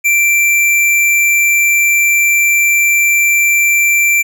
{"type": "tone", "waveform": "square", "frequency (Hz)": 2350, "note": "D7", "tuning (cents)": 1, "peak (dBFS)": -9, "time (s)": [0.04, 4.23], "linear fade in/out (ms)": 20, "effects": []}